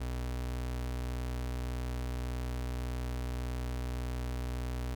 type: tone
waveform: 35% pulse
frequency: 61.74 Hz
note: B1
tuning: in tune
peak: -32 dBFS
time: 0-4.95 s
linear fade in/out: 10 ms
effects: none